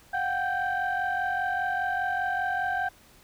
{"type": "tone cluster", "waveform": "sine", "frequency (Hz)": [723, 768, 1569], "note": ["F#5", "G5", "G6"], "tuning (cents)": [-40, -36, 1], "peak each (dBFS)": [-29, -29, -28], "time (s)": [0.13, 2.89], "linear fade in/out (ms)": 10, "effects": ["tanh soft clip ceiling -20 dBFS", "pink hiss -56 dBFS RMS until 3.23 s"]}